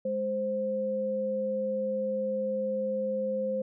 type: tone pair together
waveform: sine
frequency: 207.7 / 523.4 Hz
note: G#3 / C5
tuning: 0 / 0 cents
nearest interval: octave + major third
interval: 1600 cents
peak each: -35 / -28 dBFS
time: 0.05-3.62 s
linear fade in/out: 5 ms
effects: none